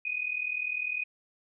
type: tone pair together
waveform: sine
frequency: 2465 / 2505 Hz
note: D#7 / D#7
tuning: -17 / +11 cents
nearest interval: unison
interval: 28 cents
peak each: -33 / -32 dBFS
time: 0.05-1.04 s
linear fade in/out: 5 ms
effects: none